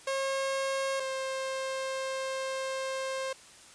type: tone pair in turn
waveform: sawtooth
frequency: 540 / 530.1 Hz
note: C#5 / C5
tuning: -45 / +23 cents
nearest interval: unison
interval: 32 cents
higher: first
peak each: -25 / -28 dBFS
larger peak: first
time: 0.07-1 / 1-3.33 s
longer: second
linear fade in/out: 5 ms
effects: white hiss -53 dBFS RMS until 3.74 s + resampled to 22050 Hz